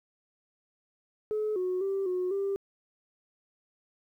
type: tone with pitch steps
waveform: sine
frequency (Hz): 427.6 / 366.6 / 390.3 / 364.4 / 394.9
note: A4 / F#4 / G4 / F#4 / G4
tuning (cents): -49 / -16 / -8 / -26 / +13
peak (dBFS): -26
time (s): 1.31-2.56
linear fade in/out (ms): 0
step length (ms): 250
effects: tanh soft clip ceiling -24 dBFS + 11-bit